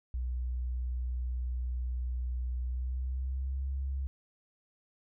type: tone with pitch glide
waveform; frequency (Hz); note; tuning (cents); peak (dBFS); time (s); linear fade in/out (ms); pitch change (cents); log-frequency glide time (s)
sine; 61.8 to 67.39; B1 to C#2; +2 to -48; -31; 0.14-4.07; 0; +150; 2.62-3.68
effects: none